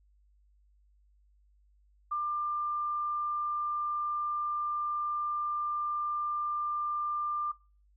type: tone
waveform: sine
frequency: 1193 Hz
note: D6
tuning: 27 cents sharp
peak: -29 dBFS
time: 2.11-7.52 s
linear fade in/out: 10 ms
effects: noise-tail reverb RT60 0.4 s tail -25 dB re dry + added 50 Hz sine -62 dBFS peak until 7.96 s